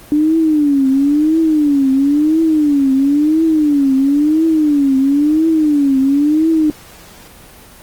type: tone with vibrato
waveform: sine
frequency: 293.7 Hz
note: D4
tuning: in tune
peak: -9 dBFS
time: 0.12-6.7 s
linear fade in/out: 0 ms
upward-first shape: triangle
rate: 0.98 Hz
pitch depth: 190 cents each way
effects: pink hiss -39 dBFS RMS until 7.82 s + Opus 24 kbps